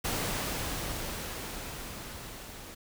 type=noise with level ramp; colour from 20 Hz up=pink; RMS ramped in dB=-31 to -46 dBFS; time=0.04-2.75 s; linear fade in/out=10 ms; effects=none